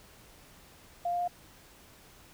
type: tone with pitch steps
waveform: sine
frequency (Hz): 698.5 / 703 / 707.4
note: F5 / F5 / F5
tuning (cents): 0 / +11 / +22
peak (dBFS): -28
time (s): 1.05-1.278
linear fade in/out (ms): 5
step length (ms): 76
effects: pink hiss -56 dBFS RMS until 2.33 s